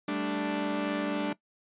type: chord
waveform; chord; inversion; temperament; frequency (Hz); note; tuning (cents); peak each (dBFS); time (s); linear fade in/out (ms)
sawtooth; G suspended second; none; equal; 196 / 220 / 293.7; G3 / A3 / D4; 0 / 0 / 0; -32 / -32 / -26; 0.08-1.33; 5
effects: noise-tail reverb RT60 0.1 s tail -19 dB re dry + resampled to 8000 Hz